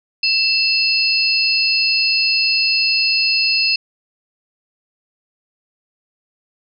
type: tone cluster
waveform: sine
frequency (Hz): 2662 / 4331 / 5020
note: E7 / C#8 / D#8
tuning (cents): +16 / -41 / +15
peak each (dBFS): -18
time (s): 0.23-3.76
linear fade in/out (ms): 5
effects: none